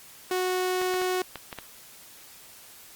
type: tone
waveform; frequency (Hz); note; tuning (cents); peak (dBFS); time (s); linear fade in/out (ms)
sawtooth; 367.7; F#4; -11; -21; 0.31-1.22; 2
type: clicks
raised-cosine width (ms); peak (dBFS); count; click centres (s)
0.3; -19; 6; 0.816 / 0.94 / 1.017 / 1.357 / 1.528 / 1.587
effects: white hiss -49 dBFS RMS until 2.95 s + Opus 48 kbps